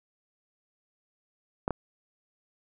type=clicks; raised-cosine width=1 ms; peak=-13 / -15 dBFS; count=2; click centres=1.679 / 1.707 s; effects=none